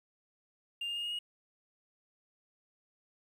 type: tone with pitch steps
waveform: triangle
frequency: 2801 / 2820 / 2840 / 2860 / 2880 Hz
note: F7 / F7 / F7 / F7 / F#7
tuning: +4 / +16 / +28 / +41 / -47 cents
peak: -32 dBFS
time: 0.81-1.19 s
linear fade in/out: 5 ms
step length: 76 ms
effects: tanh soft clip ceiling -29 dBFS + 11-bit